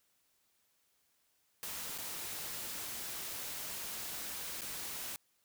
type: noise with dropouts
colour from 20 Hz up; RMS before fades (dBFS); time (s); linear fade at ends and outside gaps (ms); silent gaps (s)
white; -42; 1.63-5.16; 0; 1.978-1.984 / 4.609-4.618
effects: white hiss -75 dBFS RMS until 5.44 s